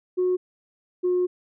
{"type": "tone pair in turn", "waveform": "sine", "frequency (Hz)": [364.8, 360.6], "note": ["F#4", "F#4"], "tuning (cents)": [-24, -45], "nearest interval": "unison", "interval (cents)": 21, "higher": "first", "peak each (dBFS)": -18, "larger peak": "neither", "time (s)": [[0.17, 0.37], [1.03, 1.27]], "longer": "second", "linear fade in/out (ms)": 20, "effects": ["tanh soft clip ceiling -16 dBFS"]}